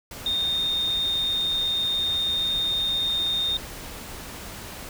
sine tone in noise, 3664 Hz, A#7, 31 cents flat, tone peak -22 dBFS, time 0.26-3.57 s, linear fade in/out 2 ms, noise pink, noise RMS -38 dBFS, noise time 0.11-4.89 s, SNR +13 dB, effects none

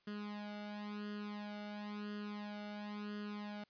sawtooth tone with flanger, 207.7 Hz, G#3, in tune, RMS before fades -45 dBFS, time 0.07-3.64 s, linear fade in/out 5 ms, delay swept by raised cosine 0.64 to 1.4 ms, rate 0.97 Hz, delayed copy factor +0.8, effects white hiss -75 dBFS RMS until 3.69 s + resampled to 11025 Hz

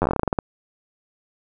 slowing click train, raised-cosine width 1 ms, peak -6 dBFS, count 14, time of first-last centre 0.02-0.388 s, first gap 10 ms, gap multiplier 1.16, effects none

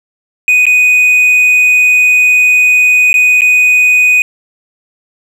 triangle tone with dropouts, 2489 Hz, D#7, in tune, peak -3 dBFS, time 0.48-4.22 s, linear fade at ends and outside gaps 1 ms, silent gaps 0.655-0.666 / 3.13-3.141 / 3.409-3.418 s, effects none

